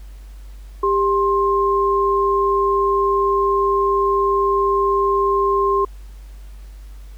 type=tone pair together; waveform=sine; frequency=396.8 / 1059.3 Hz; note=G4 / C6; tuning=+21 / +21 cents; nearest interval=octave + perfect fourth; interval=1700 cents; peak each=-17 dBFS; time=0.83-5.85 s; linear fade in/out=5 ms; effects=added 49 Hz sine -34 dBFS peak until 7.17 s + pink hiss -53 dBFS RMS until 7.17 s